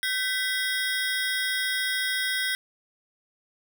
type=ring-modulated tone; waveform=25% pulse; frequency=1760 Hz; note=A6; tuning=in tune; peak=-18 dBFS; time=0.03-2.55 s; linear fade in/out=0 ms; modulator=227 Hz; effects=none